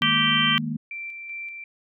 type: chord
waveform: sine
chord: D# suspended fourth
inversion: none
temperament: equal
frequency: 155.56 / 207.7 / 233.1 Hz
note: D#3 / G#3 / A#3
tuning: 0 / 0 / 0 cents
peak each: -30 / -33 / -28 dBFS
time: 0.01-0.77 s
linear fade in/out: 10 ms
type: harmonic tone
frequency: 390 Hz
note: G4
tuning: 9 cents flat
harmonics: 3 / 4 / 5 / 6 / 7 / 8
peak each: -26 / -29 / -26 / -27 / -30 / -21 dBFS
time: 0.02-0.58 s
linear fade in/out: 0 ms
type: tone with tremolo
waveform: sine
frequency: 2349 Hz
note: D7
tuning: in tune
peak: -31 dBFS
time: 0.91-1.64 s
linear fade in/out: 2 ms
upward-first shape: square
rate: 2.6 Hz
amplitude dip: 35%
effects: none